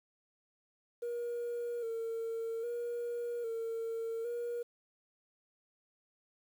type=tone with vibrato; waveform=sine; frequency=465.4 Hz; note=A#4; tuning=3 cents flat; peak=-33 dBFS; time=1.02-4.63 s; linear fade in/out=10 ms; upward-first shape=square; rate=0.62 Hz; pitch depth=39 cents each way; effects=tanh soft clip ceiling -33 dBFS + 10-bit